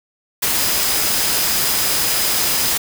sine tone in noise, 5000 Hz, D#8, 8 cents sharp, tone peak -26 dBFS, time 0.56-2.72 s, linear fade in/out 10 ms, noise white, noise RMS -18 dBFS, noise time 0.42-2.78 s, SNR -11 dB, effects none

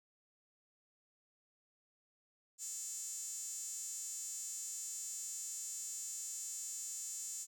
sawtooth tone with high-pass filter, 439.3 Hz, A4, 3 cents flat, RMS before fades -44 dBFS, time 2.58-7.47 s, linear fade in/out 50 ms, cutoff 7100 Hz, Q 7.1, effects none

